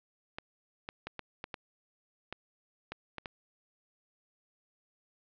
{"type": "clicks", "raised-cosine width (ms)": 0.3, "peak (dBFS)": -22, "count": 10, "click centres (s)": [0.385, 0.889, 1.07, 1.193, 1.441, 1.542, 2.326, 2.92, 3.183, 3.258], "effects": ["low-pass 4000 Hz 12 dB/octave"]}